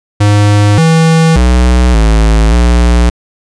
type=tone with pitch steps; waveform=square; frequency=103.3 / 162.4 / 61.7 / 54.6 / 59.6 Hz; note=G#2 / E3 / B1 / A1 / A#1; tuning=-9 / -26 / -1 / -13 / +39 cents; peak=-5 dBFS; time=0.2-3.1 s; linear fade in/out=10 ms; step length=580 ms; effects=resampled to 22050 Hz